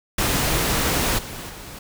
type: noise with level steps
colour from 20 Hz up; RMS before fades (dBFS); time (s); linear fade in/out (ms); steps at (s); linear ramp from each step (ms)
pink; -21 / -34 / -38; 0.18-1.79; 5; 1.18 / 1.49; 10
effects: none